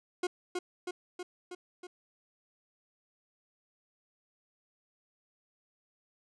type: tone with echo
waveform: 40% pulse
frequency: 359.4 Hz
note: F4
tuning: 50 cents sharp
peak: -28 dBFS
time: 0.23-0.27 s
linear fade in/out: 5 ms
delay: 320 ms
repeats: 5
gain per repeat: -3 dB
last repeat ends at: 1.87 s
effects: resampled to 22050 Hz